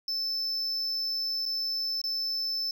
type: tone with dropouts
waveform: triangle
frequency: 5274 Hz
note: E8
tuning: in tune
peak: -27 dBFS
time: 0.08-2.71 s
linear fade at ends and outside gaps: 2 ms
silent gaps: 1.455-1.46 / 2.016-2.039 s
effects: none